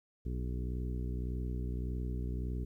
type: harmonic tone with a mistuned harmonic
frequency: 61.74 Hz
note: B1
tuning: in tune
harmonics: 1 / 2 / 3 / 4 / 5 / 6 / 7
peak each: -35 / -41 / -45 / -47 / -49 / -51 / -52 dBFS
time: 0.25-2.65 s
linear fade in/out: 10 ms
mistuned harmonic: 7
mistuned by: -16 cents
effects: 12-bit